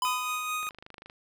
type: tone with exponential decay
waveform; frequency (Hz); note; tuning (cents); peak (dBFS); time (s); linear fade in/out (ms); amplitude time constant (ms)
square; 1007; B5; +33; -25; 0.02-0.71; 2; 150
type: tone with tremolo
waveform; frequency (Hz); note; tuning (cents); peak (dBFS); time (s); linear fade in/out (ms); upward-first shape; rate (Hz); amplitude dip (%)
25% pulse; 1244; D#6; -1; -25; 0.05-0.69; 0; sine; 4.6; 30
type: click train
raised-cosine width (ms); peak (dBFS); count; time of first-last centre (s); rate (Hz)
0.3; -29; 13; 0.63-1.099; 25.6
effects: none